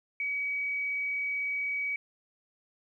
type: tone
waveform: sine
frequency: 2269 Hz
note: C#7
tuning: 40 cents sharp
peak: -29 dBFS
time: 0.2-1.96 s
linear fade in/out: 2 ms
effects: 11-bit